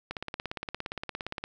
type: click train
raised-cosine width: 0.3 ms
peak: -18 dBFS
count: 24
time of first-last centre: 0.11-1.439 s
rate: 17.3 Hz
effects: none